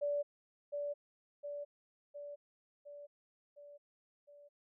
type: tone with echo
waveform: sine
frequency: 579 Hz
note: D5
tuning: 25 cents flat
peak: -32 dBFS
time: 0.01-0.23 s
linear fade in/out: 20 ms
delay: 710 ms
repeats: 6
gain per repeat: -4 dB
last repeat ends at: 4.49 s
effects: none